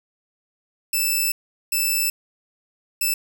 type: tone bursts at uneven times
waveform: 5% pulse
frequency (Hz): 2637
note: E7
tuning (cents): 0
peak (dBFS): -10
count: 3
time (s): 0.93-1.32 / 1.72-2.1 / 3.01-3.14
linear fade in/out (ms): 5
effects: none